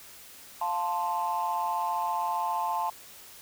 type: chord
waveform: sine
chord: F major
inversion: none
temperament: equal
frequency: 698.5 / 880 / 1046.5 Hz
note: F5 / A5 / C6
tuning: 0 / 0 / 0 cents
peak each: -33 / -28 / -31 dBFS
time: 0.61-2.9 s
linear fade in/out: 5 ms
effects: tanh soft clip ceiling -20 dBFS + white hiss -49 dBFS RMS until 3.41 s